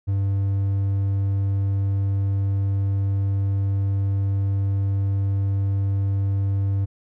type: tone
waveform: triangle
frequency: 98.4 Hz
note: G2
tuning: 7 cents sharp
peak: -17 dBFS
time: 0.07-6.86 s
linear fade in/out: 20 ms
effects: none